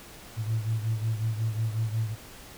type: beating tone pair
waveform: sine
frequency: 110 / 115.5 Hz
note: A2 / A#2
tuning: 0 / -16 cents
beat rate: 5.5 Hz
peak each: -26 / -31 dBFS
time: 0.36-2.16 s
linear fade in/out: 50 ms
effects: tanh soft clip ceiling -20 dBFS + pink hiss -47 dBFS RMS until 2.57 s